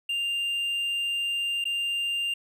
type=tone with dropouts; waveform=triangle; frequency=2794 Hz; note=F7; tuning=in tune; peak=-24 dBFS; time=0.09-2.34 s; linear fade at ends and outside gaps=5 ms; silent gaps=1.642-1.653 s; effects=none